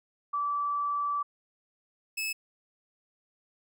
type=tone pair in turn; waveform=sine / sawtooth; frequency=1158 / 2600 Hz; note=D6 / E7; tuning=-25 / -24 cents; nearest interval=octave + major second; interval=1401 cents; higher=second; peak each=-27 / -27 dBFS; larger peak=neither; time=0.33-1.23 / 2.17-2.33 s; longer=first; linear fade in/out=10 ms; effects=none